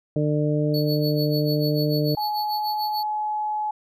harmonic tone, 149.8 Hz, D3, 35 cents sharp, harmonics 1 / 2 / 3 / 4, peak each -22 / -25 / -27 / -28 dBFS, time 0.16-2.15 s, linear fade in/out 2 ms
square tone with tremolo, 4435 Hz, C#8, in tune, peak -28 dBFS, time 0.74-3.03 s, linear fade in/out 2 ms, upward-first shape sine, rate 6.8 Hz, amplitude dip 85%
sine tone with pitch glide, 844 to 849.4 Hz, G#5 to G#5, +28 to +39 cents, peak -23 dBFS, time 2.17-3.71 s, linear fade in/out 5 ms, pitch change +11 cents, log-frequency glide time 2.35-2.74 s
effects none

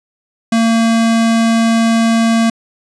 square tone, 227.7 Hz, A#3, 40 cents flat, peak -10 dBFS, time 0.52-2.5 s, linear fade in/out 5 ms, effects resampled to 22050 Hz

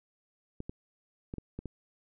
clicks, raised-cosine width 3 ms, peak -25 dBFS, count 6, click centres 0.604 / 0.695 / 1.339 / 1.383 / 1.59 / 1.657 s, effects none

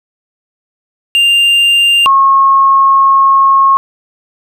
triangle / sine tone pair in turn, 2794 / 1087.2 Hz, F7 / C#6, 0 / -34 cents, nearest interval octave + major third, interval 1634 cents, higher first, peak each -4 dBFS, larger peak neither, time 1.15-2.06 / 2.06-3.77 s, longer second, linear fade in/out 0 ms, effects none

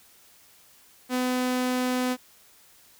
sawtooth tone, 252.1 Hz, B3, 36 cents sharp, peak -20 dBFS, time 1.09-2.17 s, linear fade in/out 50 ms, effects white hiss -56 dBFS RMS until 2.99 s

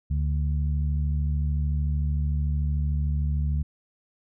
harmonic tone, 73.42 Hz, D2, in tune, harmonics 1 / 2 / 3, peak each -23 / -29 / -40 dBFS, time 0.1-3.63 s, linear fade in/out 10 ms, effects none

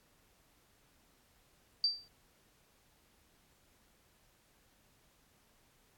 sine tone with exponential decay, 4664 Hz, D8, 13 cents flat, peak -24 dBFS, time 1.84-2.08 s, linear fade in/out 1 ms, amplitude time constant 52 ms, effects pink hiss -69 dBFS RMS until 5.97 s + AAC 64 kbps

